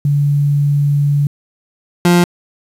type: tone pair in turn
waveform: sine / 30% pulse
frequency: 143.8 / 175.05 Hz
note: D3 / F3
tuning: -36 / +4 cents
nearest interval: minor third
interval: 340 cents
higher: second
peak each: -10 / -5 dBFS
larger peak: second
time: 0.05-1.27 / 2.05-2.24 s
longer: first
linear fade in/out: 2 ms
effects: resampled to 32000 Hz + 7-bit